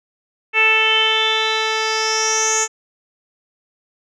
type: tone with low-pass filter sweep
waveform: 10% pulse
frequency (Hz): 440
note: A4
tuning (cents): 0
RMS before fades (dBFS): -17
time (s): 0.53-2.68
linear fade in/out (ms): 50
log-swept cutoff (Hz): 2500 to 6900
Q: 8.3
effects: none